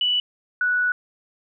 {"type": "tone pair in turn", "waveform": "sine", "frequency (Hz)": [2960, 1474.9], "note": ["F#7", "F#6"], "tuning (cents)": [0, -6], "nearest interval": "octave", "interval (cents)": 1206, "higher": "first", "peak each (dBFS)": -18, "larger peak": "neither", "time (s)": [[0.01, 0.2], [0.61, 0.92]], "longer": "second", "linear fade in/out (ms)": 2, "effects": []}